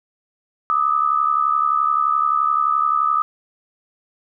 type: tone pair together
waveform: sine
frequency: 1203.4 / 1275 Hz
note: D6 / D#6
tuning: +42 / +42 cents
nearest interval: minor second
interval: 100 cents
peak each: -18 dBFS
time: 0.7-3.22 s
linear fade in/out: 0 ms
effects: none